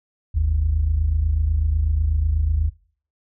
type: tone pair together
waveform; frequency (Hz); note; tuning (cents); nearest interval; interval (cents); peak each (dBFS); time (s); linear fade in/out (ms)
sine; 49.67 / 77.78; G1 / D#2; +24 / 0; minor sixth; 776; -20 / -17; 0.34-2.7; 20
effects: noise-tail reverb RT60 0.5 s tail -25 dB re dry + tanh soft clip ceiling -11 dBFS